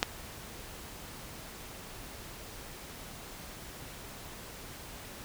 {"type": "clicks", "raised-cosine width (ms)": 0.2, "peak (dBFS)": [-7, -26], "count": 2, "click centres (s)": [0.029, 0.033], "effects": ["pink hiss -46 dBFS RMS until 5.24 s"]}